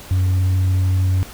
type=tone with pitch glide; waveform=sine; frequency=92.6 to 93.14 Hz; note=F#2 to F#2; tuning=+2 to +12 cents; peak=-11 dBFS; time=0.11-1.23 s; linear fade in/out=0 ms; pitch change=+10 cents; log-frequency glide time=0.24-0.64 s; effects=tanh soft clip ceiling -13 dBFS + pink hiss -38 dBFS RMS until 1.33 s